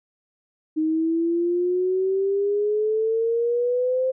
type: exponential sweep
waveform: sine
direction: up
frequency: 310.5 to 523.3 Hz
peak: -19 dBFS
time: 0.76-4.12 s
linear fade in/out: 20 ms
effects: none